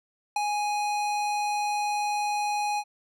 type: tone with ADSR envelope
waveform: square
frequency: 830.6 Hz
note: G#5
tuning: in tune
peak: -22 dBFS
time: 0.36-2.84 s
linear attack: 4 ms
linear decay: 15 ms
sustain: -4 dB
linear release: 57 ms
effects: low-pass 9000 Hz 12 dB/octave